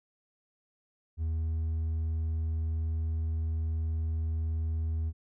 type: tone with hard clipping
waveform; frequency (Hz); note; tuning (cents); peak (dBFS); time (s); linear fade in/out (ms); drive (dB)
sine; 80.3; E2; -45; -29; 1.17-5.13; 50; 2
effects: none